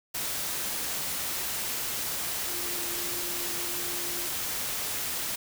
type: tone in noise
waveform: sine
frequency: 349.2 Hz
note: F4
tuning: in tune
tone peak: -42 dBFS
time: 2.49-4.28 s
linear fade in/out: 10 ms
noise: white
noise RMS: -32 dBFS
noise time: 0.14-5.36 s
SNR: -13 dB
effects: none